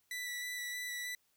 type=tone with vibrato; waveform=sawtooth; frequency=1969 Hz; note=B6; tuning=6 cents flat; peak=-35 dBFS; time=0.11-1.15 s; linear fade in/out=2 ms; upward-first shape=square; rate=3.2 Hz; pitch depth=10 cents each way; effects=white hiss -75 dBFS RMS until 1.36 s